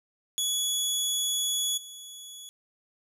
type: tone with level steps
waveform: 20% pulse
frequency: 3385 Hz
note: G#7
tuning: 32 cents sharp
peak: -20 / -36 dBFS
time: 0.38-2.49 s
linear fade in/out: 0 ms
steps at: 1.77 s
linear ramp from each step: 10 ms
effects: none